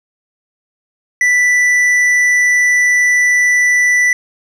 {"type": "tone with tanh clipping", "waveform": "sine", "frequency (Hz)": 1975.5, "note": "B6", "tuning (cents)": 0, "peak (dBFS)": -10, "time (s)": [1.21, 4.13], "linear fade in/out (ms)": 2, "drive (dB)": 8, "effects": []}